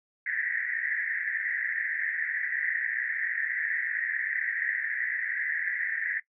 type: band-pass noise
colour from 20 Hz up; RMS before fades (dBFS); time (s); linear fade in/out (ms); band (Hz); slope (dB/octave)
pink; -31; 0.26-6.2; 5; 1700 to 2000; 96
effects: noise-tail reverb RT60 0.1 s tail -18 dB re dry